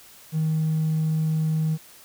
triangle tone, 157.6 Hz, D#3, 23 cents sharp, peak -17 dBFS, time 0.32-1.78 s, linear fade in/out 50 ms, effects tanh soft clip ceiling -17 dBFS + white hiss -49 dBFS RMS until 2.04 s

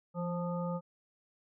harmonic tone with a mistuned harmonic, 175.8 Hz, F3, 12 cents sharp, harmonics 1 / 3 / 5 / 7, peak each -34 / -38 / -44 / -44 dBFS, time 0.14-0.81 s, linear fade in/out 50 ms, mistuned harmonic 1, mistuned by -39 cents, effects none

